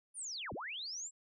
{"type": "linear two-way sweep", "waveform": "sine", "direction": "down then up", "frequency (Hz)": [9900, 46.15, 7750], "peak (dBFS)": -40, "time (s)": [0.14, 1.11], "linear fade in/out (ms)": 50, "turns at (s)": 0.53, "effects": []}